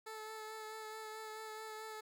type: tone with vibrato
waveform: 15% pulse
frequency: 435.9 Hz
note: A4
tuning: 16 cents flat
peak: -39 dBFS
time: 0.06-2.01 s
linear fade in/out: 10 ms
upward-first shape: sine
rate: 4.6 Hz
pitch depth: 17 cents each way
effects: none